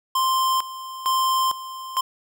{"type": "tone with tremolo", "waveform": "square", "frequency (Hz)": 1046.5, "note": "C6", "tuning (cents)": 0, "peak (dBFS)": -19, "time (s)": [0.15, 2.01], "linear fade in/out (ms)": 5, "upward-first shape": "square", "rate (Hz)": 1.1, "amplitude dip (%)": 80, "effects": []}